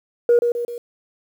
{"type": "tone with echo", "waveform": "sine", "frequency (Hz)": 476.6, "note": "A#4", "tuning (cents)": 38, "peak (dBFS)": -9, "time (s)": [0.29, 0.39], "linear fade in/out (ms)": 2, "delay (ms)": 130, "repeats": 3, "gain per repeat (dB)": -6, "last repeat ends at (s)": 0.78, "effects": ["tanh soft clip ceiling -8 dBFS", "8-bit"]}